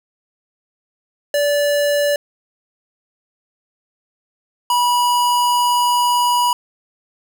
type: tone pair in turn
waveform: square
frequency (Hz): 580 / 973.5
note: D5 / B5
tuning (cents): -22 / -25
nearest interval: major sixth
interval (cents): 897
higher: second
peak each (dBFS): -15 / -14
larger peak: second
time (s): 1.34-2.16 / 4.7-6.53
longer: second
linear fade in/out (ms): 2
effects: none